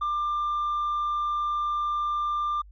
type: tone with tanh clipping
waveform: sine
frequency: 1191 Hz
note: D6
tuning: 24 cents sharp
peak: -25 dBFS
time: 0.01-2.62 s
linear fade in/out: 10 ms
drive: 1 dB
effects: added 50 Hz sine -46 dBFS peak until 2.71 s